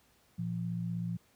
sine tone pair together, 116.54 / 172.61 Hz, A#2 / F3, 0 / -20 cents, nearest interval perfect fifth, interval 680 cents, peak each -37 / -34 dBFS, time 0.38-1.17 s, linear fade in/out 10 ms, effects pink hiss -67 dBFS RMS until 1.35 s + high-pass 60 Hz 12 dB/octave

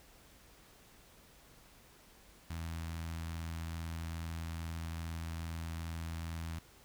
sawtooth tone with notch filter, 82.41 Hz, E2, in tune, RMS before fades -41 dBFS, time 2.5-6.59 s, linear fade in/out 5 ms, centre 450 Hz, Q 0.71, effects added 50 Hz sine -68 dBFS peak until 6.84 s + pink hiss -61 dBFS RMS until 6.84 s

